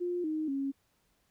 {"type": "tone with pitch steps", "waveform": "sine", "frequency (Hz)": [353.5, 311.3, 274.2], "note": ["F4", "D#4", "C#4"], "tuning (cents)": [21, 1, -19], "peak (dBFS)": -30, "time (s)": [0, 0.72], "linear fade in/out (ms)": 20, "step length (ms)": 240, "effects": ["pink hiss -73 dBFS RMS until 1.3 s"]}